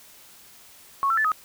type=tone with pitch steps; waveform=sine; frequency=1103 / 1340 / 1747 / 1260 Hz; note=C#6 / E6 / A6 / D#6; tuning=-9 / +28 / -13 / +21 cents; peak=-19 dBFS; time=1.03-1.318 s; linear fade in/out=0 ms; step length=72 ms; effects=white hiss -50 dBFS RMS until 1.44 s